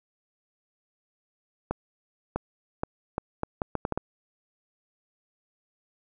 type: accelerating click train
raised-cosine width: 1 ms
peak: -13 dBFS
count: 10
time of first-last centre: 1.71-3.976 s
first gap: 650 ms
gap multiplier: 0.73
effects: none